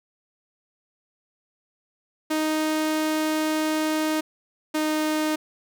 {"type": "tone pair in turn", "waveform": "sawtooth", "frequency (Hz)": [311.1, 308.8], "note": ["D#4", "D#4"], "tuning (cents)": [0, -13], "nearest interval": "unison", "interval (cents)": 13, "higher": "first", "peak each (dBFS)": -18, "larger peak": "neither", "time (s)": [[2.3, 4.21], [4.74, 5.36]], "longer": "first", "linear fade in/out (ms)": 10, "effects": []}